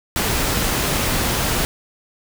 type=noise; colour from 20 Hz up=pink; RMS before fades=-20 dBFS; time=0.16-1.65 s; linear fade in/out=0 ms; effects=none